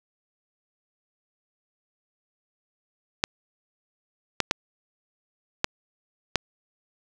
clicks, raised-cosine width 0.2 ms, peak -3 dBFS, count 5, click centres 3.239 / 4.403 / 4.511 / 5.644 / 6.357 s, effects none

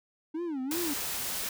triangle tone with vibrato, 300 Hz, D4, 37 cents sharp, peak -29 dBFS, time 0.34-0.94 s, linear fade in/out 10 ms, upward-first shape sine, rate 2.7 Hz, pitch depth 270 cents each way
white noise, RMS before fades -34 dBFS, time 0.71-1.49 s, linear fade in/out 2 ms
effects none

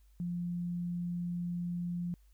sine tone, 174.5 Hz, F3, 1 cent flat, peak -33 dBFS, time 0.2-2.14 s, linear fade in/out 0 ms, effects added 50 Hz sine -59 dBFS peak until 2.33 s + white hiss -75 dBFS RMS until 2.33 s

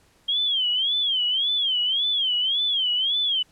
sine tone with vibrato, 3201 Hz, G7, 36 cents sharp, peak -20 dBFS, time 0.28-3.43 s, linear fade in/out 10 ms, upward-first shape sine, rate 1.8 Hz, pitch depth 160 cents each way, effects pink hiss -60 dBFS RMS until 3.51 s + low-pass 11000 Hz 12 dB/octave

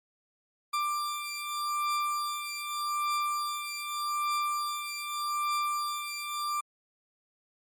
40% pulse beating tone pair, 1183 / 1183.83 Hz, D6 / D6, +12 / +13 cents, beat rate 0.83 Hz, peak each -31 / -33 dBFS, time 0.73-6.61 s, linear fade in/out 10 ms, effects MP3 64 kbps

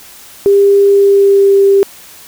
sine tone with pitch glide, 399.7 to 395.1 Hz, G4 to G4, +34 to +14 cents, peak -4 dBFS, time 0.46-1.83 s, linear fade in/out 0 ms, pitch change -20 cents, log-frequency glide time 0.89-1.55 s, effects white hiss -36 dBFS RMS until 2.27 s

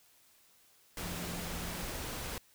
sine tone in noise, 174.4 Hz, F3, 2 cents flat, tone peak -43 dBFS, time 1.04-1.83 s, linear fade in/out 2 ms, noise pink, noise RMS -40 dBFS, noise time 0.97-2.38 s, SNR -6 dB, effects white hiss -65 dBFS RMS until 2.54 s

